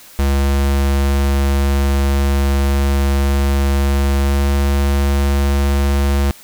square tone with pitch glide, 69.3 to 69.82 Hz, C#2 to C#2, 0 to +13 cents, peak -13 dBFS, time 0.19-6.31 s, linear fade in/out 0 ms, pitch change +13 cents, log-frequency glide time 4.2-4.47 s, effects white hiss -41 dBFS RMS until 6.43 s

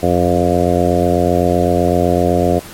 harmonic tone with a mistuned harmonic, 87.9 Hz, F2, 12 cents sharp, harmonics 1 / 2 / 3 / 4 / 5 / 6 / 7 / 8, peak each -19 / -19 / -19 / -19 / -19 / -19 / -19 / -19 dBFS, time 0.02-2.6 s, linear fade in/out 20 ms, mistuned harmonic 1, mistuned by -29 cents, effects pink hiss -34 dBFS RMS until 2.73 s + MP3 64 kbps

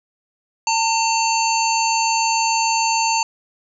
harmonic tone with a mistuned harmonic, 900 Hz, A5, 39 cents sharp, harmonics 1 / 3 / 5 / 7 / 8, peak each -18 / -23 / -25 / -26 / -27 dBFS, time 0.67-3.23 s, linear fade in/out 2 ms, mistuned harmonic 8, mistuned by -21 cents, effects none

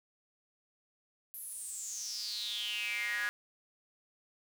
square tone with high-pass filter sweep, 111.1 Hz, A2, 17 cents sharp, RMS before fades -38 dBFS, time 1.34-3.29 s, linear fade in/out 0 ms, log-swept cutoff 12000 to 1600 Hz, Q 8.6, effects 10-bit

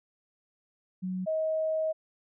sine tone pair in turn, 185 / 632.8 Hz, F#3 / D#5, 0 / +29 cents, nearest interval octave + major sixth, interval 2129 cents, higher second, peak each -30 / -26 dBFS, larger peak second, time 1.02-1.26 / 1.26-1.93 s, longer second, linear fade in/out 20 ms, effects none

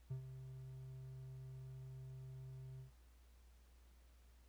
triangle tone with ADSR envelope, 130.81 Hz, C3, in tune, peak -38 dBFS, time 0.1-2.92 s, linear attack 12 ms, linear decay 99 ms, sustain -10 dB, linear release 120 ms, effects added 60 Hz sine -63 dBFS peak until 4.48 s + pink hiss -75 dBFS RMS until 4.48 s

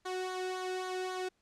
sawtooth tone with flanger, 370 Hz, F#4, in tune, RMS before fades -37 dBFS, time 0.05-1.29 s, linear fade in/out 10 ms, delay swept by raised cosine 0.37 to 0.99 ms, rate 3.7 Hz, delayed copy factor -0.65, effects pink hiss -75 dBFS RMS until 1.41 s + low-pass 8000 Hz 12 dB/octave

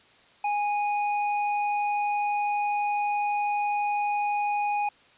sine tone with tanh clipping, 826 Hz, G#5, 10 cents flat, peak -26 dBFS, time 0.44-4.89 s, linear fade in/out 5 ms, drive 17 dB, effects white hiss -57 dBFS RMS until 5.17 s + resampled to 8000 Hz

